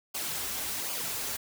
white noise with flanger, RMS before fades -34 dBFS, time 0.14-1.37 s, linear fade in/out 10 ms, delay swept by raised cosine 0.52 to 6.32 ms, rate 1.3 Hz, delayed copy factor -0.55, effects none

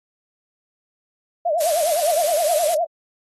sine tone with vibrato, 645 Hz, E5, 38 cents flat, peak -17 dBFS, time 1.45-2.85 s, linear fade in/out 10 ms, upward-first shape triangle, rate 9.7 Hz, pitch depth 200 cents each way
blue noise, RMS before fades -24 dBFS, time 1.6-2.75 s, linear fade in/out 10 ms
effects AAC 32 kbps

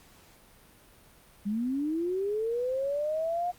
sine linear sweep, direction up, 196 to 720 Hz, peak -27 dBFS, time 1.45-3.52 s, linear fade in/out 20 ms, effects pink hiss -57 dBFS RMS until 3.58 s + Opus 48 kbps

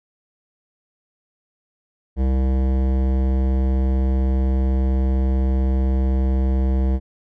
sine tone with hard clipping, 65.41 Hz, C2, in tune, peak -18 dBFS, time 2.16-7 s, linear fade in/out 50 ms, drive 16 dB, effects none

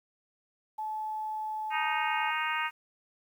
sine tone, 864 Hz, A5, 32 cents flat, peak -32 dBFS, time 0.78-2.31 s, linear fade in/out 10 ms
harmonic tone, 311.1 Hz, D#4, in tune, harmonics 3 / 4 / 5 / 6 / 7 / 8 / 9, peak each -34 / -35 / -36 / -37 / -37 / -38 / -39 dBFS, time 1.7-2.71 s, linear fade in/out 50 ms
effects 10-bit

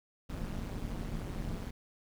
brown noise with amplitude modulation, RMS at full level -34 dBFS, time 0.29-1.71 s, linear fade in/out 10 ms, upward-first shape sine, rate 189 Hz, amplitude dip 95%, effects none

